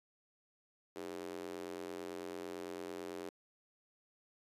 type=tone with high-pass filter; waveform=square; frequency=44.49 Hz; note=F1; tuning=33 cents sharp; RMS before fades=-45 dBFS; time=0.96-3.29 s; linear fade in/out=0 ms; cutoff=370 Hz; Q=3.2; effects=resampled to 32000 Hz